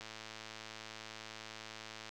click train, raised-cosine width 0.2 ms, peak -29 dBFS, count 230, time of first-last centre 0.01-2.092 s, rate 110 Hz, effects none

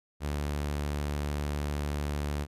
sawtooth tone, 73.1 Hz, D2, 7 cents flat, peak -26 dBFS, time 0.2-2.47 s, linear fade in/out 50 ms, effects resampled to 32000 Hz

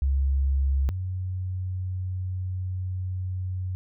sine tone pair in turn, 68.2 / 92.41 Hz, C#2 / F#2, -28 / -2 cents, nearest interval perfect fourth, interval 526 cents, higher second, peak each -20 / -27 dBFS, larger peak first, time 0.02-0.89 / 0.89-3.75 s, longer second, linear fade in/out 0 ms, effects none

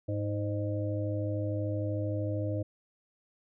harmonic tone with a mistuned harmonic, 103.83 Hz, G#2, in tune, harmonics 1 / 3 / 5 / 6, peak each -31 / -36 / -38 / -39 dBFS, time 0.08-2.63 s, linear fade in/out 10 ms, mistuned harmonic 6, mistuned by -30 cents, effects none

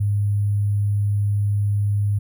sine tone with sample-and-hold, 102.2 Hz, G#2, 27 cents flat, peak -17 dBFS, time 0-2.19 s, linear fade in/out 10 ms, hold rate 11025 Hz, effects none

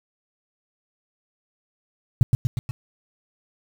sine tone with echo, 123.47 Hz, B2, in tune, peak -9 dBFS, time 2.21-2.23 s, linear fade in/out 0 ms, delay 120 ms, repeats 4, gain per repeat -4 dB, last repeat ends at 2.71 s, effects 7-bit

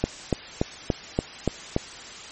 click train, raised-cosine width 2 ms, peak -7 dBFS, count 7, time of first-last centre 0.04-1.764 s, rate 3.48 Hz, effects white hiss -40 dBFS RMS until 2.31 s + MP3 32 kbps

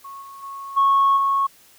sine tone with level steps, 1100 Hz, C#6, 14 cents flat, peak -34 / -37 / -31 / -12 / -16 dBFS, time 0.04-1.47 s, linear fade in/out 10 ms, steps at 0.21 / 0.42 / 0.76 / 1.16 s, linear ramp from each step 20 ms, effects tanh soft clip ceiling -10 dBFS + white hiss -52 dBFS RMS until 1.78 s

